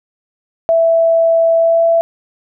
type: tone with pitch glide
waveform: sine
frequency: 661 to 666.8 Hz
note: E5 to E5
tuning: +5 to +20 cents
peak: -8 dBFS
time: 0.69-2.01 s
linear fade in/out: 0 ms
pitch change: +15 cents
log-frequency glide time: 1.56-1.84 s
effects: none